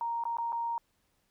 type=tone with dropouts; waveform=sine; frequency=932.3 Hz; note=A#5; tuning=in tune; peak=-30 dBFS; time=0.01-0.78 s; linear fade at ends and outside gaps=1 ms; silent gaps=0.238-0.253 / 0.37-0.384 / 0.522-0.528 s; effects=pink hiss -74 dBFS RMS until 1.3 s